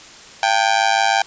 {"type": "tone with amplitude modulation", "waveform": "sawtooth", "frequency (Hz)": 788, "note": "G5", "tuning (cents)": 9, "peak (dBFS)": -6, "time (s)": [0.43, 1.22], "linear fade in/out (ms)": 2, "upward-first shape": "sine", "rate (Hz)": 106, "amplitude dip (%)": 95, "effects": ["white hiss -40 dBFS RMS until 1.26 s", "resampled to 16000 Hz"]}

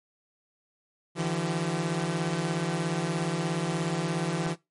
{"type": "tone cluster", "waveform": "sawtooth", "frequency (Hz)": [152.5, 169.4, 383.3], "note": ["D#3", "E3", "G4"], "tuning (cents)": [-34, 48, -39], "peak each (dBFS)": [-28, -25, -32], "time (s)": [1.15, 4.56], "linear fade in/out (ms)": 50, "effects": ["noise-tail reverb RT60 0.2 s tail -20 dB re dry", "MP3 48 kbps"]}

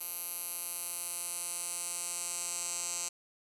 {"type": "tone with band-pass filter sweep", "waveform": "10% pulse", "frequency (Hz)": 174.2, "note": "F3", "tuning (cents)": -4, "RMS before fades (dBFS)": -38, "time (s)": [0, 3.09], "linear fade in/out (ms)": 10, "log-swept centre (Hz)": [12000, 7500], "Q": 3.7, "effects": []}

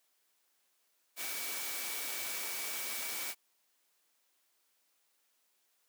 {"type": "tone in noise", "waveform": "sine", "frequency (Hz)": 2282, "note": "C#7", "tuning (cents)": 50, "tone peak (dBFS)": -46, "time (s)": [1.16, 3.35], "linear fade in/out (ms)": 50, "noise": "white", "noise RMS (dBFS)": -39, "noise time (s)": [1.16, 3.35], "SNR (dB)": -10, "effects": ["white hiss -75 dBFS RMS until 5.88 s", "high-pass 300 Hz 12 dB/octave"]}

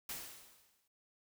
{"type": "noise with exponential decay", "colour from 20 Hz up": "white", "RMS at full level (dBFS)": -41, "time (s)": [0.09, 0.88], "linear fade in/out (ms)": 5, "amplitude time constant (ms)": 170, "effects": ["noise-tail reverb RT60 0.1 s tail -26 dB re dry"]}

